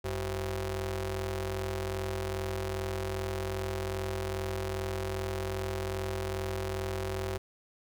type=ring-modulated tone; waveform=sawtooth; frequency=144.5 Hz; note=D3; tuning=28 cents flat; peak=-25 dBFS; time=0.04-7.38 s; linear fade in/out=10 ms; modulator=238 Hz; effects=none